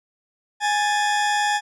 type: tone pair together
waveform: 40% pulse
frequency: 830.6 / 1760 Hz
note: G#5 / A6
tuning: 0 / 0 cents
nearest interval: octave + minor second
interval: 1300 cents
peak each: -19 / -24 dBFS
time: 0.6-1.61 s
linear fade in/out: 50 ms
effects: resampled to 22050 Hz